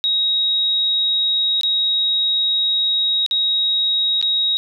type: tone with dropouts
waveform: sine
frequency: 3793 Hz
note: A#7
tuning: 29 cents sharp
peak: -15 dBFS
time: 0.04-4.57 s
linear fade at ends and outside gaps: 0 ms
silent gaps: 1.611-1.633 / 3.263-3.311 / 4.214-4.226 s
effects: none